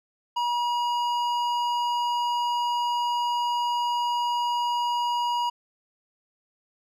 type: tone with hard clipping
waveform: sine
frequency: 960 Hz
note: B5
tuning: 49 cents flat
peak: -25 dBFS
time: 0.36-5.5 s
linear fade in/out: 10 ms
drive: 10 dB
effects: none